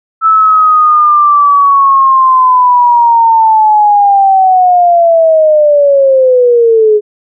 sine linear sweep, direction down, 1318.5 to 415.3 Hz, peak -3 dBFS, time 0.21-7.01 s, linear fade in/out 50 ms, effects none

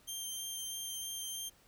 15% pulse tone with vibrato, 3161 Hz, G7, 14 cents sharp, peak -32 dBFS, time 0.07-1.5 s, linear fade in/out 20 ms, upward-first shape sine, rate 3.1 Hz, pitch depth 8 cents each way, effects pink hiss -65 dBFS RMS until 1.67 s

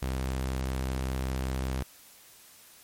sawtooth tone, 65.2 Hz, C2, 5 cents flat, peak -25 dBFS, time 0.02-1.83 s, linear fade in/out 5 ms, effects white hiss -54 dBFS RMS until 2.83 s + MP3 64 kbps

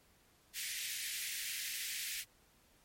pink high-pass noise, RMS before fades -41 dBFS, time 0.53-2.25 s, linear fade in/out 50 ms, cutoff 1800 Hz, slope 48 dB/octave, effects pink hiss -68 dBFS RMS until 2.84 s + MP3 64 kbps

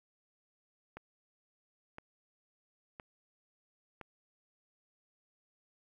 click train, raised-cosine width 0.5 ms, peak -30 dBFS, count 4, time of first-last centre 0.97-4.013 s, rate 0.986 Hz, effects 11-bit

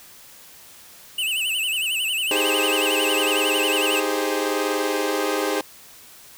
square tone with vibrato, 2794 Hz, F7, in tune, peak -22 dBFS, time 1.18-4 s, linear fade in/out 5 ms, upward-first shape sine, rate 11 Hz, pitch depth 150 cents each way
sawtooth chord, Ab major seventh, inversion second, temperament equal with one note detuned, 311.1 / 394.5 / 415.3 / 523.3 Hz, Eb4 / G4 / Ab4 / C5, 0 / +11 / 0 / 0 cents, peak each -23 dBFS, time 2.31-5.61 s, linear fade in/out 2 ms
effects white hiss -46 dBFS RMS until 6.37 s

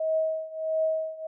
sine tone with tremolo, 636 Hz, D#5, 38 cents sharp, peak -21 dBFS, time 0-1.27 s, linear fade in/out 5 ms, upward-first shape triangle, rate 1.5 Hz, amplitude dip 90%, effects none

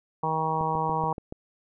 harmonic tone, 158.7 Hz, D#3, 35 cents sharp, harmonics 1 / 2 / 3 / 4 / 5 / 6 / 7, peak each -32 / -40 / -33 / -39 / -30 / -28 / -33 dBFS, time 0.23-1.13 s, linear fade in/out 5 ms
click train, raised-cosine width 2 ms, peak -22 dBFS, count 6, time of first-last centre 0.61-1.324 s, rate 7 Hz
effects none

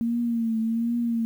sine tone with vibrato, 230.1 Hz, A#3, 22 cents flat, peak -22 dBFS, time 0.01-1.25 s, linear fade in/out 0 ms, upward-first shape triangle, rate 1.3 Hz, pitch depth 64 cents each way, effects 9-bit

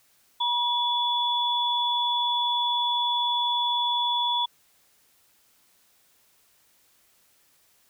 sine tone pair together, 962 / 3428 Hz, B5 / A7, -46 / -46 cents, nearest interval octave + minor seventh, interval 2200 cents, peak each -25 dBFS, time 0.4-4.46 s, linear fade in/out 10 ms, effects white hiss -63 dBFS RMS until 7.89 s

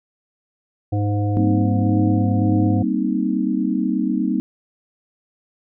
harmonic tone, 103.1 Hz, G#2, 12 cents flat, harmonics 1 / 3 / 5 / 7, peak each -18 / -25 / -31 / -30 dBFS, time 0.92-2.83 s, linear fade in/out 10 ms
sine chord, C minor seventh, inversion second, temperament equal with one note detuned, 194.98 / 233.1 / 261.6 / 311.1 Hz, G3 / Bb3 / C4 / Eb4, -9 / 0 / 0 / 0 cents, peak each -23 dBFS, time 1.37-4.4 s, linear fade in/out 0 ms
effects none

